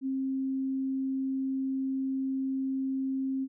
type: tone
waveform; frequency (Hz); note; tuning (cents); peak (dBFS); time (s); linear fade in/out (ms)
sine; 266.4; C4; +31; -28; 0.01-3.48; 50
effects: none